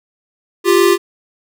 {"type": "tone pair together", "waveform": "square", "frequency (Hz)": [349.2, 394.4], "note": ["F4", "G4"], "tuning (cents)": [0, 11], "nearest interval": "major second", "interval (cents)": 211, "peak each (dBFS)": -12, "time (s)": [0.64, 0.98], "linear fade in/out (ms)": 50, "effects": []}